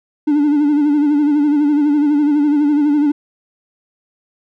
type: tone with vibrato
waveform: triangle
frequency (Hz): 293.7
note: D4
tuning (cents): 0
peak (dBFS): -8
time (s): 0.27-3.12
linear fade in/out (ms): 10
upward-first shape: sine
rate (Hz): 12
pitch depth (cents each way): 58
effects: tanh soft clip ceiling -4 dBFS